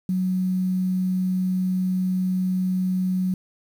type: tone with quantisation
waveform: sine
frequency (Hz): 185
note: F#3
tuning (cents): 0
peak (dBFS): -20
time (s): 0.09-3.34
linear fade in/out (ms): 2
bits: 8
effects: none